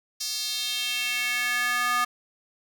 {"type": "tone with high-pass filter sweep", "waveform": "square", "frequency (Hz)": 244.7, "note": "B3", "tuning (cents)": -16, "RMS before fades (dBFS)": -27, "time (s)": [0.2, 2.05], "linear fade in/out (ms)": 10, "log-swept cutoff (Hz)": [5100, 1200], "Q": 2.9, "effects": []}